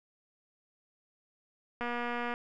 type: click train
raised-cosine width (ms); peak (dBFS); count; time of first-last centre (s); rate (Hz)
0.5; -21; 128; 1.81-2.339; 240
effects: none